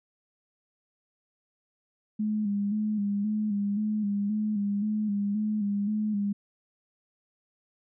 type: tone with vibrato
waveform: sine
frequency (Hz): 207.7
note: G#3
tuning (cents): 0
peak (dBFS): -25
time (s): 2.19-6.33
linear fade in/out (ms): 10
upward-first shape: square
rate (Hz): 1.9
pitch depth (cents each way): 45
effects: none